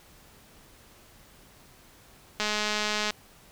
click train, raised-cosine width 0.2 ms, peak -11 dBFS, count 150, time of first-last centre 2.4-3.106 s, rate 211 Hz, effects pink hiss -55 dBFS RMS until 3.51 s

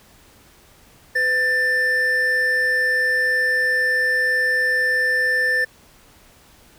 triangle tone pair together, 504 / 1779 Hz, B4 / A6, +35 / +19 cents, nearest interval octave + minor seventh, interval 2184 cents, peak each -25 / -15 dBFS, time 1.15-5.65 s, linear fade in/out 10 ms, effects pink hiss -51 dBFS RMS until 6.78 s

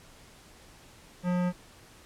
sine tone with hard clipping, 178.8 Hz, F3, 41 cents sharp, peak -27 dBFS, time 1.23-1.53 s, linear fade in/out 50 ms, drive 17 dB, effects pink hiss -54 dBFS RMS until 2.05 s + low-pass 11000 Hz 12 dB/octave

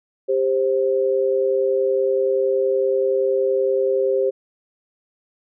sine tone pair together, 395.9 / 526.5 Hz, G4 / C5, +17 / +11 cents, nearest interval perfect fourth, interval 494 cents, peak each -19 dBFS, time 0.28-4.31 s, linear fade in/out 20 ms, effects none

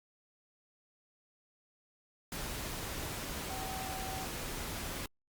sine tone in noise, 762 Hz, G5, 49 cents flat, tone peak -42 dBFS, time 3.5-4.25 s, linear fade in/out 2 ms, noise pink, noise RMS -40 dBFS, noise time 2.32-5.06 s, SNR -5 dB, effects Opus 48 kbps

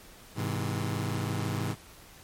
sawtooth chord, Ab augmented, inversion none, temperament just, 103.83 / 129.78 / 162.23 Hz, Ab2 / C3 / E3, 0 / -14 / -27 cents, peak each -28 / -30 / -31 dBFS, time 0.35-1.76 s, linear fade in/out 50 ms, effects pink hiss -52 dBFS RMS until 2.23 s + MP3 64 kbps

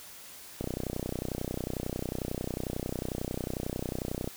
click train, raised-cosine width 2 ms, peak -19 dBFS, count 115, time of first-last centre 0.61-4.276 s, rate 31.1 Hz, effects white hiss -48 dBFS RMS until 4.36 s

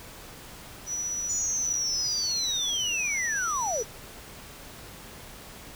sine tone with tremolo, 5890 Hz, F#8, 9 cents flat, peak -27 dBFS, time 0.86-3.85 s, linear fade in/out 50 ms, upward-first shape sine, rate 16 Hz, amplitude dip 25%
sine linear sweep, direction down, 6990 to 413.1 Hz, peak -26 dBFS, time 1.29-3.83 s, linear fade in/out 10 ms
effects tanh soft clip ceiling -21 dBFS + pink hiss -45 dBFS RMS until 5.75 s

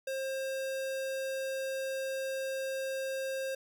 square tone, 533 Hz, C5, 32 cents sharp, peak -34 dBFS, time 0.07-3.55 s, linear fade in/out 5 ms, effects none

